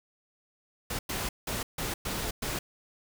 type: noise bursts at uneven times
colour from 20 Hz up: pink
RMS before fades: -33 dBFS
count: 6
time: 0.9-0.99 / 1.09-1.29 / 1.47-1.63 / 1.78-1.94 / 2.05-2.31 / 2.42-2.59 s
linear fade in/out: 5 ms
effects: none